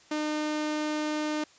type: tone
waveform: sawtooth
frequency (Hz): 303.8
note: D#4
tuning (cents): -41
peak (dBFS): -24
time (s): 0.11-1.44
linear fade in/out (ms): 5
effects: white hiss -57 dBFS RMS until 1.58 s + resampled to 16000 Hz